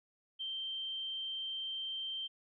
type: tone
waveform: sine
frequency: 3136 Hz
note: G7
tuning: in tune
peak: -37 dBFS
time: 0.39-2.28 s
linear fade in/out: 20 ms
effects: none